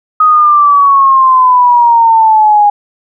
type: exponential sweep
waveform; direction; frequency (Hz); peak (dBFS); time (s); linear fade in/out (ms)
sine; down; 1258 to 819; -3; 0.2-2.7; 5
effects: none